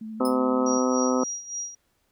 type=tone with vibrato; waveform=sine; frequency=219.2 Hz; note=A3; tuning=6 cents flat; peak=-33 dBFS; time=0.01-0.78 s; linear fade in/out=5 ms; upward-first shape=sine; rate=13 Hz; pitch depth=18 cents each way
type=harmonic tone; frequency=127.9 Hz; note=C3; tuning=39 cents flat; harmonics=2 / 3 / 4 / 5 / 6 / 7 / 8 / 9 / 10; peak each=-23 / -30 / -26 / -35 / -37 / -35 / -35 / -38 / -31 dBFS; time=0.2-1.24 s; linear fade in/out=5 ms
type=tone with exponential decay; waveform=15% pulse; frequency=5180 Hz; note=E8; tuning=31 cents flat; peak=-25 dBFS; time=0.25-0.38 s; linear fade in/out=2 ms; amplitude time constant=27 ms
type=tone with tremolo; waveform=sine; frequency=5730 Hz; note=F8; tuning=44 cents sharp; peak=-28 dBFS; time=0.66-1.75 s; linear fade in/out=5 ms; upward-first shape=sine; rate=3.5 Hz; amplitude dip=75%
effects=pink hiss -70 dBFS RMS until 2.11 s